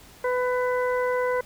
harmonic tone, 499.4 Hz, B4, 19 cents sharp, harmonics 1 / 2 / 3 / 4, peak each -23 / -29 / -33 / -35 dBFS, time 0.24-1.41 s, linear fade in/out 5 ms, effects pink hiss -50 dBFS RMS until 1.45 s

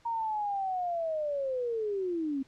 sine linear sweep, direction down, 938 to 261.6 Hz, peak -29 dBFS, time 0.05-2.43 s, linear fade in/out 10 ms, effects pink hiss -63 dBFS RMS until 2.47 s + low-pass 6000 Hz 12 dB/octave

